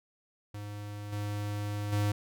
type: tone with level steps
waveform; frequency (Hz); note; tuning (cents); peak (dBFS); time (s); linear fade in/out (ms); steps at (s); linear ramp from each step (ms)
square; 103.4; G#2; -7; -39 / -33 / -27; 0.54-2.12; 5; 1.12 / 1.92; 10
effects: none